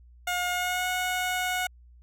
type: tone with pitch glide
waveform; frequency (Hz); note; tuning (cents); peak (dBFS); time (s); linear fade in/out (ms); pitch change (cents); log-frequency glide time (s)
15% pulse; 716 to 731.5; F5 to F#5; +43 to -20; -20; 0.27-1.67; 5; +37; 0.5-0.88
effects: added 60 Hz sine -50 dBFS peak until 2.02 s